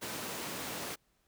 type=high-pass noise; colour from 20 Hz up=pink; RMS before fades=-40 dBFS; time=0.01-0.96 s; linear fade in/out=20 ms; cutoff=190 Hz; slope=12 dB/octave; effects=pink hiss -74 dBFS RMS until 1.27 s